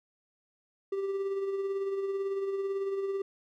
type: tone with tremolo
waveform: triangle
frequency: 392 Hz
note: G4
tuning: in tune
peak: -26 dBFS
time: 0.92-3.22 s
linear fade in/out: 5 ms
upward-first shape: sine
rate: 18 Hz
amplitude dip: 40%
effects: none